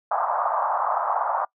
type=band-pass noise; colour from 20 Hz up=white; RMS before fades=-24 dBFS; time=0.11-1.45 s; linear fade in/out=5 ms; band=650 to 1200 Hz; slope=48 dB/octave; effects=noise-tail reverb RT60 0.1 s tail -23 dB re dry